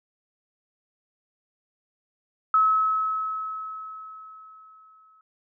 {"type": "tone with exponential decay", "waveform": "sine", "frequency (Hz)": 1290, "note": "E6", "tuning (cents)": -38, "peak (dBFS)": -15, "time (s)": [2.54, 5.21], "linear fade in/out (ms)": 2, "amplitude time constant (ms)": 580, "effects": []}